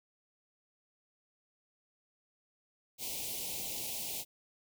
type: band-stop noise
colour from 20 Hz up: white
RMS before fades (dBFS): -39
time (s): 2.98-4.25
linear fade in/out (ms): 50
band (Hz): 880 to 2300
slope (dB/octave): 48
effects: none